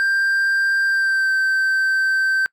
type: tone with pitch glide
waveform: triangle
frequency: 1584 to 1553.2 Hz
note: G6 to G6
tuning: +18 to -16 cents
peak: -14 dBFS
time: 0-2.46 s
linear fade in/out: 0 ms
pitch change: -34 cents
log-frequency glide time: 0.86-1.32 s
effects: noise-tail reverb RT60 0.1 s tail -25 dB re dry